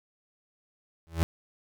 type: tone with exponential growth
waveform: 35% pulse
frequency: 82.41 Hz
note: E2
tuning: in tune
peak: -17 dBFS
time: 1.07-1.23 s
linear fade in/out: 0 ms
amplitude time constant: 34 ms
effects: none